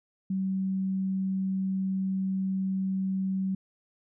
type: tone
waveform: sine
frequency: 190.7 Hz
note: G3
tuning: 47 cents flat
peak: -26 dBFS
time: 0.3-3.55 s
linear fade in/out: 5 ms
effects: none